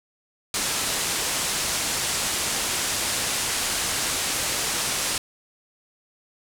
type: low-pass noise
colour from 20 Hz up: white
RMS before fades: -26 dBFS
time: 0.54-5.18 s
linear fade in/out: 2 ms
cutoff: 10000 Hz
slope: 24 dB/octave
effects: none